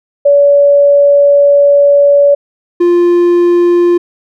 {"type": "tone pair in turn", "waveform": ["sine", "triangle"], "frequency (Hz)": [570, 349], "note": ["C#5", "F4"], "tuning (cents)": [48, -1], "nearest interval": "minor sixth", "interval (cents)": 849, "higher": "first", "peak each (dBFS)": -3, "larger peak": "neither", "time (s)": [[0.25, 2.35], [2.8, 3.98]], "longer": "first", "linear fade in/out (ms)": 10, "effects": []}